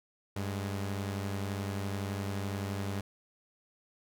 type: tone pair together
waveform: sawtooth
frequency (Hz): 98.02 / 207.7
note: G2 / G#3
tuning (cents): 0 / 0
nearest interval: octave + minor second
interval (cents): 1300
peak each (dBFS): -30 / -37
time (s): 0.36-3.01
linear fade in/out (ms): 5
effects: none